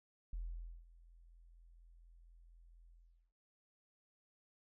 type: tone with ADSR envelope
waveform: sine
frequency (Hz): 42.1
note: E1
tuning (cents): +37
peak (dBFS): -38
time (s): 0.33-3.33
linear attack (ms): 3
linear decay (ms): 510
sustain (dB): -21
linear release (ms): 420
effects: tanh soft clip ceiling -34 dBFS